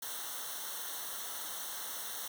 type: noise with comb filter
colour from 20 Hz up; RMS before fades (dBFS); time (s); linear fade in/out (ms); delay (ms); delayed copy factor
white; -41; 0.02-2.28; 5; 0.41; -0.95
effects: none